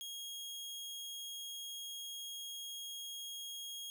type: tone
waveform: sawtooth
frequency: 3274 Hz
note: G#7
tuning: 25 cents flat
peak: -40 dBFS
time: 0.01-3.9 s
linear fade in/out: 0 ms
effects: none